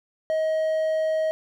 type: tone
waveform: triangle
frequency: 632 Hz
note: D#5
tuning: 27 cents sharp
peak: -19 dBFS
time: 0.3-1.31 s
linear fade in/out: 0 ms
effects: none